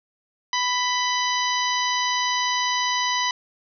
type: harmonic tone with a mistuned harmonic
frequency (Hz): 990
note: B5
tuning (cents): +4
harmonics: 1 / 2 / 3 / 4 / 5 / 6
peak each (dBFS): -24 / -27 / -29 / -30 / -31 / -32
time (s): 0.53-3.31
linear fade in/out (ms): 2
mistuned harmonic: 3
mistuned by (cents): +32
effects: none